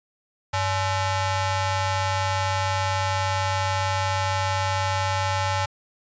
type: ring-modulated tone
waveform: sawtooth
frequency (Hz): 475.7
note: A#4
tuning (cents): +35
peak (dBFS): -15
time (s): 0.53-5.66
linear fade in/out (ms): 10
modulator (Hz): 379
effects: resampled to 16000 Hz